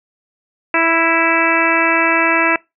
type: harmonic tone with a mistuned harmonic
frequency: 329.6 Hz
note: E4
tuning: in tune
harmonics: 1 / 2 / 3 / 4 / 5 / 6 / 7 / 8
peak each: -20 / -20 / -20 / -20 / -20 / -20 / -20 / -20 dBFS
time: 0.74-2.56 s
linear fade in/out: 2 ms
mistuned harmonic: 4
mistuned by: +16 cents
effects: noise-tail reverb RT60 0.2 s tail -23 dB re dry